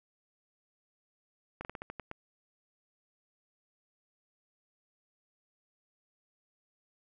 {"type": "slowing click train", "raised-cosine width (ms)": 0.5, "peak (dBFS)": -25, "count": 8, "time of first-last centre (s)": [1.61, 2.114], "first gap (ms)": 39, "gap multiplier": 1.2, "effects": []}